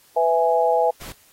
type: chord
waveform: sine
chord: E major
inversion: second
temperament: equal with one note detuned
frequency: 498.8 / 659.3 / 830.6 Hz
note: B4 / E5 / G#5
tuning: +17 / 0 / 0 cents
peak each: -20 dBFS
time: 0.16-0.91 s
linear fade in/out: 10 ms
type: noise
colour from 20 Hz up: pink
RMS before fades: -37 dBFS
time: 1.01-1.12 s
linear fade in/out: 0 ms
effects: white hiss -55 dBFS RMS until 1.32 s + AAC 48 kbps